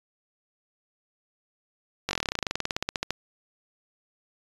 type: slowing click train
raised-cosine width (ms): 0.2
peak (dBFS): -9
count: 25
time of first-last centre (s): 2.09-3.106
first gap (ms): 20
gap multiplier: 1.06
effects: resampled to 24000 Hz